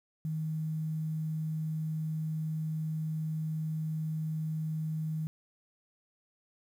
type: tone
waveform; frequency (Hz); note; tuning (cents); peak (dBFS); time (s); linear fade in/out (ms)
sine; 157.1; D#3; +17; -31; 0.25-5.27; 0
effects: 10-bit